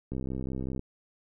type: click train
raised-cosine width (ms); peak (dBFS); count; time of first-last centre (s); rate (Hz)
3; -22; 45; 0.12-0.794; 65.3
effects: none